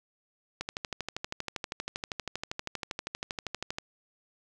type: click train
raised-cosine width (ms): 0.2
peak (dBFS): -16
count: 41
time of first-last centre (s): 0.61-3.785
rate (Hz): 12.6
effects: none